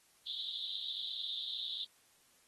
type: band-pass noise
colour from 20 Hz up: white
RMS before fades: -41 dBFS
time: 0.26-1.85 s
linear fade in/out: 10 ms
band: 3400 to 3900 Hz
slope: 96 dB/octave
effects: white hiss -68 dBFS RMS until 2.47 s + AAC 32 kbps